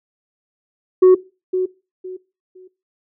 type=tone with echo; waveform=sine; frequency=370 Hz; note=F#4; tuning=in tune; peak=-3 dBFS; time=1.02-1.15 s; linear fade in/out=10 ms; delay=510 ms; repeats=3; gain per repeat=-12 dB; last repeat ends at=2.68 s; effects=noise-tail reverb RT60 0.3 s tail -21 dB re dry + tanh soft clip ceiling -5 dBFS